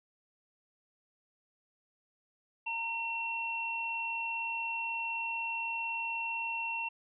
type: tone pair together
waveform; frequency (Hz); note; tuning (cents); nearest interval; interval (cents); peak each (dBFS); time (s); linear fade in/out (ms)
sine; 921.6 / 2719; A#5 / F7; -20 / -47; octave + perfect fifth; 1873; -38 / -34; 2.66-6.89; 10
effects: none